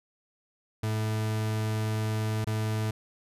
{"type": "tone with dropouts", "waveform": "40% pulse", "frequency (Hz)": 108.8, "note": "A2", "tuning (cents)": -19, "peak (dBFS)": -26, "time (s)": [0.83, 2.91], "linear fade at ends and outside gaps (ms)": 5, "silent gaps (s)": [2.445, 2.469], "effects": ["resampled to 32000 Hz"]}